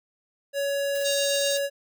square tone, 561 Hz, C#5, 21 cents sharp, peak -25 dBFS, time 0.53-1.7 s, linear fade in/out 50 ms
blue noise with tremolo, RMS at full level -39 dBFS, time 0.95-1.59 s, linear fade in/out 0 ms, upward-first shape sine, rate 18 Hz, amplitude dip 50%
harmonic tone, 932.3 Hz, A#5, in tune, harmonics 3 / 4 / 5 / 6 / 7 / 8 / 9 / 10, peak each -34 / -30 / -35 / -37 / -33 / -41 / -35 / -43 dBFS, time 1.04-1.58 s, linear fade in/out 20 ms
effects none

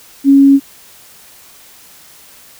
sine tone, 276.3 Hz, C#4, 6 cents flat, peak -3 dBFS, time 0.24-0.6 s, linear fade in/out 50 ms, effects white hiss -41 dBFS RMS until 2.59 s

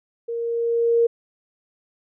sine tone with level ramp, 466.2 Hz, A#4, in tune, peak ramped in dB -25 to -13 dBFS, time 0.28-1.07 s, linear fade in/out 10 ms, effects none

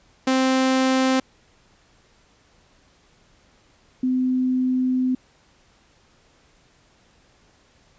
sawtooth / sine tone pair in turn, 261.6 / 255.6 Hz, C4 / C4, 0 / -40 cents, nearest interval unison, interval 40 cents, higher first, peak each -13 / -18 dBFS, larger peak first, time 0.27-1.2 / 4.03-5.15 s, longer second, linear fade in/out 5 ms, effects pink hiss -58 dBFS RMS until 7.98 s + resampled to 16000 Hz

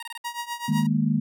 15% pulse tone bursts, 933 Hz, A#5, 1 cent sharp, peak -28 dBFS, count 4, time 0-0.177 s, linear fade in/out 2 ms, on 27 ms, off 23 ms
sawtooth tone with tremolo, 950 Hz, A#5, 33 cents sharp, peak -23 dBFS, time 0.24-0.87 s, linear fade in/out 10 ms, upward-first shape triangle, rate 7.9 Hz, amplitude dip 90%
sine chord, D# suspended fourth, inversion none, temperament equal, 155.56 / 207.7 / 233.1 Hz, D#3 / G#3 / A#3, 0 / 0 / 0 cents, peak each -24 dBFS, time 0.68-1.2 s, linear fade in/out 10 ms
effects none

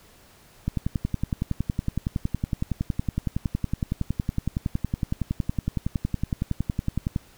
click train, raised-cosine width 5 ms, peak -12 dBFS, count 71, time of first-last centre 0.68-7.161 s, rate 10.8 Hz, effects pink hiss -54 dBFS RMS until 7.37 s

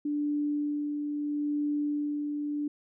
sine tone with tremolo, 293.7 Hz, D4, in tune, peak -26 dBFS, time 0.05-2.68 s, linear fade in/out 5 ms, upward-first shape sine, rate 0.76 Hz, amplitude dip 35%, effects none

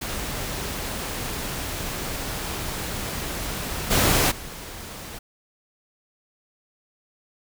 pink noise with level steps, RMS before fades -30 / -19 / -37 dBFS, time 0.01-5.19 s, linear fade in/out 10 ms, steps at 3.9 / 4.3 s, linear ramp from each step 20 ms, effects none

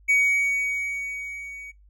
triangle tone with level ramp, 2251 Hz, C#7, 26 cents sharp, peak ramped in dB -14 to -36 dBFS, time 0.08-1.72 s, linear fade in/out 20 ms, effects noise-tail reverb RT60 0.2 s tail -24 dB re dry + added 50 Hz sine -51 dBFS peak until 1.89 s

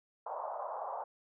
pink band-pass noise, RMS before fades -40 dBFS, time 0.26-1.04 s, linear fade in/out 5 ms, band 570 to 1100 Hz, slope 48 dB/octave, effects none

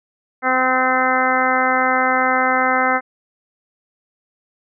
harmonic tone, 257.5 Hz, C4, 28 cents flat, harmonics 1 / 2 / 3 / 4 / 5 / 6 / 7 / 8, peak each -25 / -23 / -20 / -24 / -20 / -22 / -26 / -23 dBFS, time 0.42-3.01 s, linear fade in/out 50 ms, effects none

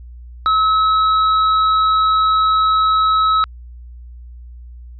triangle tone with hard clipping, 1290 Hz, E6, 38 cents flat, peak -13 dBFS, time 0.46-3.44 s, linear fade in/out 0 ms, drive 10 dB, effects added 60 Hz sine -33 dBFS peak until 4.99 s + resampled to 11025 Hz

